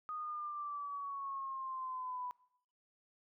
sine exponential sweep, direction down, 1243 to 987.8 Hz, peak -39 dBFS, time 0.09-2.31 s, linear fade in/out 0 ms, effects noise-tail reverb RT60 0.7 s tail -22 dB re dry

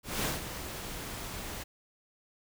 pink noise with ADSR envelope, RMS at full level -30 dBFS, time 0.03-1.64 s, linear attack 200 ms, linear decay 170 ms, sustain -10 dB, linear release 15 ms, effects none

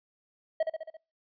triangle tone with echo, 639 Hz, D#5, 46 cents sharp, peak -21 dBFS, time 0.6-0.63 s, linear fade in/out 5 ms, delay 68 ms, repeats 5, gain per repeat -4 dB, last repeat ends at 0.97 s, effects noise-tail reverb RT60 0.3 s tail -25 dB re dry + resampled to 11025 Hz

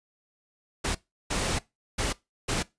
pink noise bursts at uneven times, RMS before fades -28 dBFS, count 4, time 0.84-0.95 / 1.3-1.59 / 1.98-2.13 / 2.48-2.63 s, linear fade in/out 10 ms, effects noise-tail reverb RT60 0.2 s tail -20 dB re dry + resampled to 22050 Hz

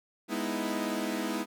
sawtooth chord, E major seventh, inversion first, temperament equal, 207.7 / 246.9 / 311.1 / 329.6 Hz, G#3 / B3 / D#4 / E4, 0 / 0 / 0 / 0 cents, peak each -32 dBFS, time 0.28-1.46 s, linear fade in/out 50 ms, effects none

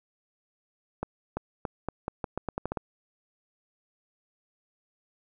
accelerating click train, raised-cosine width 1 ms, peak -16 dBFS, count 12, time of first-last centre 1.03-2.772 s, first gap 340 ms, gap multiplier 0.83, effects none

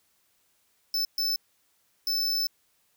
square tone bursts at uneven times, 5274 Hz, E8, in tune, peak -25 dBFS, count 3, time 0.94-1.05 / 1.18-1.36 / 2.07-2.47 s, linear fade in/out 2 ms, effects white hiss -69 dBFS RMS until 2.96 s

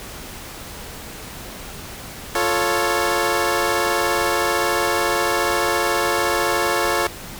15% pulse chord, F augmented, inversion none, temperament equal, 349.2 / 440 / 554.4 Hz, F4 / A4 / C#5, 0 / 0 / 0 cents, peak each -16 dBFS, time 2.35-7.07 s, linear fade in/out 2 ms, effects pink hiss -35 dBFS RMS until 7.39 s

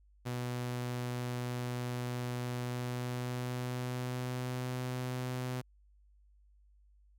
sawtooth tone with pitch glide, 123.2 to 126.3 Hz, B2 to B2, -4 to +39 cents, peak -31 dBFS, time 0.25-5.62 s, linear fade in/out 20 ms, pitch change +43 cents, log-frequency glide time 2.65-4.78 s, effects added 50 Hz sine -61 dBFS peak until 7.18 s

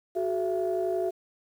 sine tone cluster, 370 / 421.5 / 672 Hz, F#4 / G#4 / E5, 0 / +26 / +33 cents, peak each -27 / -33 / -29 dBFS, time 0.15-1.11 s, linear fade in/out 20 ms, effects tanh soft clip ceiling -18 dBFS + 9-bit

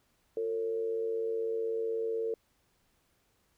sine tone with amplitude modulation, 452 Hz, A4, 47 cents sharp, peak -27 dBFS, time 0.37-2.34 s, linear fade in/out 2 ms, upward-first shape sine, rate 99.8 Hz, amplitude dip 60%, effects pink hiss -72 dBFS RMS until 3.57 s

